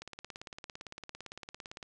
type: click train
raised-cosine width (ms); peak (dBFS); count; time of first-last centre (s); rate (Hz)
0.2; -26; 33; 0.02-1.828; 17.7
effects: resampled to 22050 Hz + 9-bit